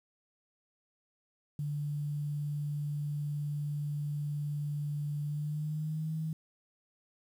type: tone with pitch glide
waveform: sine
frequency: 146.83 to 158.28 Hz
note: D3 to D#3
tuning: 0 to +30 cents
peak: -32 dBFS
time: 1.59-6.33 s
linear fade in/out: 2 ms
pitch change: +130 cents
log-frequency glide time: 5.23-6.13 s
effects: 10-bit